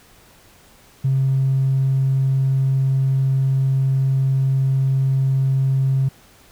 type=tone with tanh clipping; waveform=triangle; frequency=134.1 Hz; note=C3; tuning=43 cents sharp; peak=-14 dBFS; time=1.04-6.09 s; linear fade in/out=10 ms; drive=1 dB; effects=pink hiss -50 dBFS RMS until 6.51 s